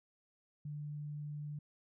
sine tone, 148 Hz, D3, 14 cents sharp, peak -40 dBFS, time 0.65-1.59 s, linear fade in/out 5 ms, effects none

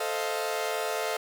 sawtooth chord, F dominant seventh, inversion first, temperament equal with one note detuned, 440 / 523.3 / 628.4 / 698.5 Hz, A4 / C5 / Eb5 / F5, 0 / 0 / +17 / 0 cents, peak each -29 / -32 / -30 / -30 dBFS, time 0-1.17 s, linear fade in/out 5 ms, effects none

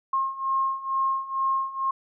sine beating tone pair, 1071 / 1073.2 Hz, C6 / C6, +40 / +44 cents, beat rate 2.2 Hz, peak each -28 / -25 dBFS, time 0.13-1.91 s, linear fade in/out 5 ms, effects none

